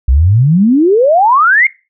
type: exponential sweep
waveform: sine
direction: up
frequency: 59.4 to 2200 Hz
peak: -5 dBFS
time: 0.08-1.67 s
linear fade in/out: 5 ms
effects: noise-tail reverb RT60 0.3 s tail -22 dB re dry